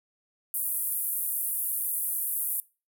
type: band-pass noise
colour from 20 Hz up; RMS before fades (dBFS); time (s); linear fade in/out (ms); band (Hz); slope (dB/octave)
pink; -30; 0.54-2.6; 0; 10000 to 16000; 48
effects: noise-tail reverb RT60 0.3 s tail -21 dB re dry